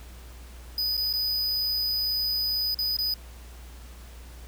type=tone with dropouts; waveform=square; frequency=4981 Hz; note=D#8; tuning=1 cent sharp; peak=-25 dBFS; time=0.78-3.14 s; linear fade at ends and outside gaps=2 ms; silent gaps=0.969-0.976 / 1.129-1.136 / 2.745-2.788 / 2.968-2.987 s; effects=added 60 Hz sine -42 dBFS peak until 4.47 s + pink hiss -51 dBFS RMS until 4.47 s